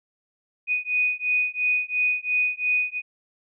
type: beating tone pair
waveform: sine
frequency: 2483 / 2485.9 Hz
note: D#7 / D#7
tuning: -4 / -2 cents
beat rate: 2.9 Hz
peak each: -24 dBFS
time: 0.67-3.02 s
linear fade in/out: 50 ms
effects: none